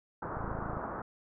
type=low-pass noise; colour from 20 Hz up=white; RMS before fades=-39 dBFS; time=0.22-1.02 s; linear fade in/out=5 ms; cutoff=1400 Hz; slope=48 dB/octave
type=click train; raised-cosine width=5 ms; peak=-27 dBFS; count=12; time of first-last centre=0.37-0.77 s; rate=27.5 Hz
effects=none